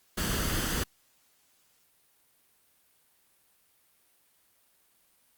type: noise with comb filter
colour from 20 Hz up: pink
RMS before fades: -30 dBFS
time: 0.17-0.84 s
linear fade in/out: 10 ms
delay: 0.64 ms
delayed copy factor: +0.5
effects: white hiss -67 dBFS RMS until 5.37 s + Opus 48 kbps